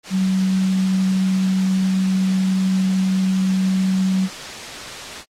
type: tone in noise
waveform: sine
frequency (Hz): 188.9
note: F#3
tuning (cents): +36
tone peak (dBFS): -15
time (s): 0.1-4.29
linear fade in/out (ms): 50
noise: white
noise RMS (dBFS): -32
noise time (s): 0.03-5.25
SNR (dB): +14
effects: low-pass 6000 Hz 12 dB/octave + AAC 48 kbps